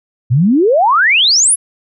sine exponential sweep, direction up, 112.1 to 11175 Hz, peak -7 dBFS, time 0.3-1.56 s, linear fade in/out 20 ms, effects none

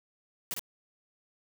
white noise with echo, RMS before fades -34 dBFS, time 0.51-0.54 s, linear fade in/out 0 ms, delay 54 ms, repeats 1, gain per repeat -3 dB, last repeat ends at 0.594 s, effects none

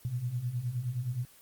sine beating tone pair, 116.54 / 126.14 Hz, A#2 / B2, 0 / +37 cents, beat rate 9.6 Hz, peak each -37 / -32 dBFS, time 0.05-1.25 s, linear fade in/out 0 ms, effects white hiss -57 dBFS RMS until 1.41 s + Opus 24 kbps

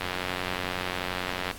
click train, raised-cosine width 0.3 ms, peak -13 dBFS, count 138, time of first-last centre 0.01-1.512 s, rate 91.2 Hz, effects pink hiss -44 dBFS RMS until 1.58 s + AAC 64 kbps

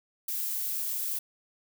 violet noise, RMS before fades -32 dBFS, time 0.28-1.19 s, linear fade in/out 5 ms, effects none

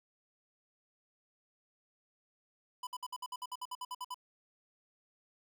square tone bursts, 997 Hz, B5, 16 cents sharp, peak -39 dBFS, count 14, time 2.83-4.144 s, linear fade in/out 5 ms, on 40 ms, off 58 ms, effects none

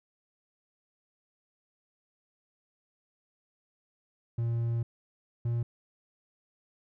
triangle tone pair in turn, 116.7 / 117.99 Hz, A#2 / A#2, +2 / +21 cents, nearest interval unison, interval 19 cents, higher second, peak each -25 dBFS, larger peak neither, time 4.38-4.83 / 5.45-5.63 s, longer first, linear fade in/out 5 ms, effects none

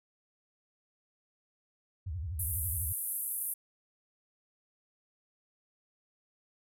sine tone with vibrato, 82.8 Hz, E2, 8 cents sharp, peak -34 dBFS, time 2.06-2.93 s, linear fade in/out 10 ms, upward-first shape sine, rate 12 Hz, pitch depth 280 cents each way
white band-pass noise, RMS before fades -36 dBFS, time 2.39-3.54 s, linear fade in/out 5 ms, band 10000 to 13000 Hz, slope 48 dB/octave
effects none

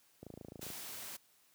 click train, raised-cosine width 2 ms, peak -34 dBFS, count 14, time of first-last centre 0.23-0.703 s, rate 27.5 Hz
white noise, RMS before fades -46 dBFS, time 0.61-1.17 s, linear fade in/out 10 ms
effects white hiss -69 dBFS RMS until 1.54 s + high-pass 80 Hz 12 dB/octave

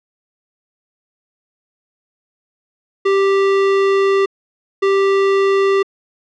square tone bursts at uneven times, 392 Hz, G4, in tune, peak -12 dBFS, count 2, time 3.05-4.26 / 4.82-5.83 s, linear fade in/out 10 ms, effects low-pass 3000 Hz 12 dB/octave

